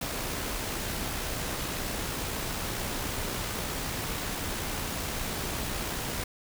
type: noise with amplitude modulation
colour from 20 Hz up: pink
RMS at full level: -32 dBFS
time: 0.01-6.24 s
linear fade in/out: 5 ms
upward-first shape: sine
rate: 62.1 Hz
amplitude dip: 25%
effects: none